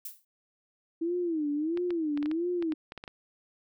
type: noise with exponential decay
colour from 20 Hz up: violet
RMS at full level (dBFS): -35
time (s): 0.05-0.25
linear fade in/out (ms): 5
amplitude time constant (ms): 42
type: tone with vibrato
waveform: sine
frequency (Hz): 321.7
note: E4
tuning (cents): -42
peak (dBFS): -27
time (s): 1.01-2.74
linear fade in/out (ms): 10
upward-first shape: sine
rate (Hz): 1.5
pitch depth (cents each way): 180
type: clicks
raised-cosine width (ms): 0.3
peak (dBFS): -25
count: 12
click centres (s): 1.774 / 1.906 / 2.175 / 2.228 / 2.259 / 2.314 / 2.625 / 2.722 / 2.921 / 2.977 / 3.039 / 3.078
effects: none